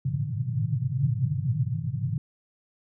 white band-pass noise, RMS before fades -27 dBFS, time 0.05-2.18 s, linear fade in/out 2 ms, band 100 to 160 Hz, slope 96 dB/octave, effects none

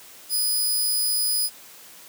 10% pulse tone, 4978 Hz, D#8, in tune, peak -14 dBFS, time 0.29-1.5 s, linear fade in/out 50 ms, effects white hiss -46 dBFS RMS until 2.08 s + high-pass 150 Hz 12 dB/octave

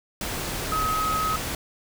sine tone in noise, 1272 Hz, D#6, 38 cents sharp, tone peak -23 dBFS, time 0.72-1.36 s, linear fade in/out 2 ms, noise pink, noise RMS -30 dBFS, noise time 0.21-1.55 s, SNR +4 dB, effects none

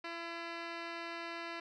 10% pulse tone with low-pass filter, 337 Hz, E4, 38 cents sharp, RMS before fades -43 dBFS, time 0.04-1.6 s, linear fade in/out 5 ms, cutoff 3400 Hz, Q 4.6, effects none

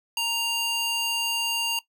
square tone with high-pass filter, 932.3 Hz, A#5, in tune, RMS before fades -26 dBFS, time 0.17-1.79 s, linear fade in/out 2 ms, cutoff 2100 Hz, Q 2, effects noise-tail reverb RT60 0.1 s tail -18 dB re dry

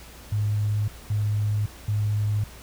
sine tone bursts, 104.8 Hz, G#2, 16 cents sharp, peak -21 dBFS, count 3, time 0.32-2.44 s, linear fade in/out 5 ms, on 560 ms, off 220 ms, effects added 60 Hz sine -45 dBFS peak until 2.62 s + pink hiss -46 dBFS RMS until 2.62 s

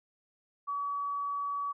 sine tone, 1138 Hz, C#6, 45 cents sharp, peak -31 dBFS, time 0.67-1.73 s, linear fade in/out 20 ms, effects none

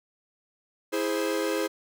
45% pulse chord, E augmented, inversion none, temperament equal with one note detuned, 327.5 / 415.3 / 523.3 Hz, E4 / G#4 / B#4, -11 / 0 / 0 cents, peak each -30 dBFS, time 0.92-1.68 s, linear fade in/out 20 ms, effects none

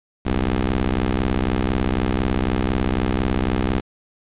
15% pulse ring-modulated tone, 64 Hz, C2, 38 cents flat, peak -9 dBFS, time 0.25-3.81 s, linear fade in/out 20 ms, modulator 137 Hz, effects resampled to 8000 Hz + 8-bit

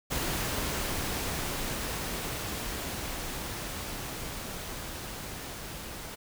pink noise with level ramp, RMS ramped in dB -31 to -41 dBFS, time 0.1-6.16 s, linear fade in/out 20 ms, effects none

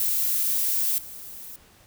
violet noise with level steps, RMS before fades -24 / -40 dBFS, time 0-1.56 s, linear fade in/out 2 ms, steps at 0.98 s, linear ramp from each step 2 ms, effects pink hiss -55 dBFS RMS until 1.86 s

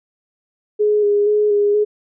sine tone with vibrato, 415.3 Hz, G#4, in tune, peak -12 dBFS, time 0.79-1.85 s, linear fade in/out 20 ms, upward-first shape square, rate 2.1 Hz, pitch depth 20 cents each way, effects none

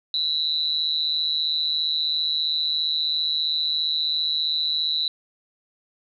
sine tone with amplitude modulation, 3951 Hz, B7, in tune, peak -17 dBFS, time 0.14-5.08 s, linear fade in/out 2 ms, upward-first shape sine, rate 155 Hz, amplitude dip 90%, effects none

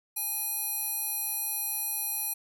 square tone with band-pass filter, 830.6 Hz, G#5, in tune, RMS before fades -32 dBFS, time 0.16-2.34 s, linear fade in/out 10 ms, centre 12000 Hz, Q 6.3, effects none

